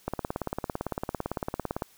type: click train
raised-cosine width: 1 ms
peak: -15 dBFS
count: 32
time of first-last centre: 0.08-1.822 s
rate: 17.8 Hz
effects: white hiss -59 dBFS RMS until 1.97 s